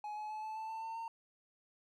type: tone with pitch steps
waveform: triangle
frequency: 841 / 850.8 / 860.7 / 870.7 / 880.8 / 891 / 901.4 / 911.8 Hz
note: G#5 / G#5 / A5 / A5 / A5 / A5 / A5 / A#5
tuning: +22 / +42 / -38 / -18 / +2 / +22 / +42 / -39 cents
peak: -38 dBFS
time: 0.04-1.08 s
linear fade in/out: 2 ms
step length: 130 ms
effects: none